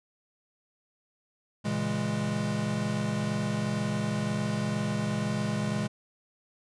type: chord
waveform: square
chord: A# half-diminished seventh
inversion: none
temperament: equal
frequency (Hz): 116.54 / 138.59 / 164.81 / 207.7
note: A#2 / C#3 / E3 / G#3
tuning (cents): 0 / 0 / 0 / 0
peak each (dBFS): -35 / -36 / -36 / -31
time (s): 1.64-5.88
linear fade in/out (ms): 20
effects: resampled to 22050 Hz